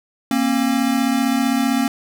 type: tone pair together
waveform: square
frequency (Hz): 234.2 / 269.7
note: A#3 / C#4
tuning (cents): +8 / -47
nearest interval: major second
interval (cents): 245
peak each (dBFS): -20 / -19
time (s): 0.31-1.88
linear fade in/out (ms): 2
effects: none